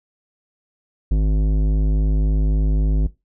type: tone with tanh clipping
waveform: sine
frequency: 51.8 Hz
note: G#1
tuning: 4 cents flat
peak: -16 dBFS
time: 1.11-3.07 s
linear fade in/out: 5 ms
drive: 14 dB
effects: noise-tail reverb RT60 0.2 s tail -17 dB re dry